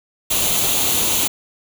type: noise with comb filter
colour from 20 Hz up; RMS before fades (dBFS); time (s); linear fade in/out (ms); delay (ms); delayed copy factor
white; -18; 0.3-1.28; 10; 0.29; +0.6
effects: none